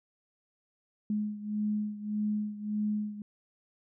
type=beating tone pair; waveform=sine; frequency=210 / 211.7 Hz; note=G#3 / G#3; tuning=+19 / +33 cents; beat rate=1.7 Hz; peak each=-31 / -35 dBFS; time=1.1-3.22 s; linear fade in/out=2 ms; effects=none